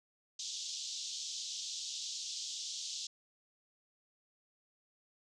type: band-pass noise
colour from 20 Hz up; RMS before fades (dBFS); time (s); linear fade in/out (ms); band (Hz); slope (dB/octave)
white; -42; 0.39-3.07; 5; 3200 to 6900; 48
effects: none